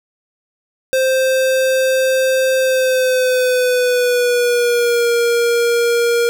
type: tone with pitch glide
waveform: square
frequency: 523.3 to 471.6 Hz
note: C5 to A#4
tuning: 0 to +20 cents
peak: -13 dBFS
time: 0.93-6.29 s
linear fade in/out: 0 ms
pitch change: -180 cents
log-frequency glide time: 2.58-5.1 s
effects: none